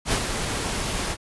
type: noise with ADSR envelope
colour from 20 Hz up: pink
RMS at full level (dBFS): -21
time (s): 0.05-1.17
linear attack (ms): 69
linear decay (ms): 79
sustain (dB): -6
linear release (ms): 59
effects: resampled to 24000 Hz